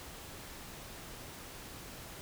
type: silence
effects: pink hiss -48 dBFS RMS until 2.21 s